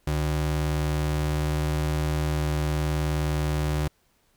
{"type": "ring-modulated tone", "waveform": "square", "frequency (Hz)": 110, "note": "A2", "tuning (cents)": 0, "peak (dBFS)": -21, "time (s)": [0.07, 3.88], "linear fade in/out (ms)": 5, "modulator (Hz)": 39.8, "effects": ["pink hiss -66 dBFS RMS until 4.36 s"]}